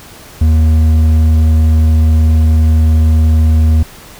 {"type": "tone with hard clipping", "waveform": "triangle", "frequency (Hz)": 79, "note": "D#2", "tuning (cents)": 27, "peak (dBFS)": -7, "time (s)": [0.41, 3.83], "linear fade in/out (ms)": 5, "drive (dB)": 9, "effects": ["pink hiss -35 dBFS RMS until 4.19 s"]}